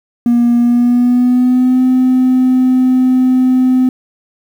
triangle tone with pitch glide, 238.6 to 255.7 Hz, A#3 to C4, +41 to -40 cents, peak -4 dBFS, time 0.26-3.89 s, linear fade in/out 2 ms, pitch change +119 cents, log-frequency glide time 0.58-1.82 s, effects tanh soft clip ceiling -3 dBFS + 7-bit

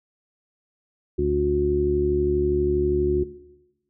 harmonic tone, 72.4 Hz, D2, 24 cents flat, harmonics 1 / 2 / 3 / 4 / 5, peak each -27 / -30 / -33 / -30 / -21 dBFS, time 1.18-3.24 s, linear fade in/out 10 ms, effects noise-tail reverb RT60 1.0 s tail -17 dB re dry

